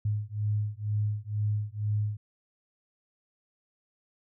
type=beating tone pair; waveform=sine; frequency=104.1 / 106.2 Hz; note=G#2 / G#2; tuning=+5 / +39 cents; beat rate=2.1 Hz; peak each=-30 / -30 dBFS; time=0.05-2.17 s; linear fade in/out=5 ms; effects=none